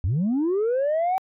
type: linear sweep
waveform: sine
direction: up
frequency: 75.2 to 771 Hz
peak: -18 dBFS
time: 0.04-1.18 s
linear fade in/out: 0 ms
effects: tanh soft clip ceiling -18 dBFS